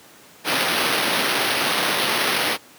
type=noise with sample-and-hold; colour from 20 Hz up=violet; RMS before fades=-21 dBFS; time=0.44-2.58 s; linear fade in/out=50 ms; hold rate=7350 Hz; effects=pink hiss -47 dBFS RMS until 2.78 s + high-pass 200 Hz 12 dB/octave